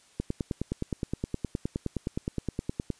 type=click train; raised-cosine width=3 ms; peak=-16 dBFS; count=27; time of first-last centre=0.2-2.903 s; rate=9.62 Hz; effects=white hiss -60 dBFS RMS until 2.99 s + resampled to 22050 Hz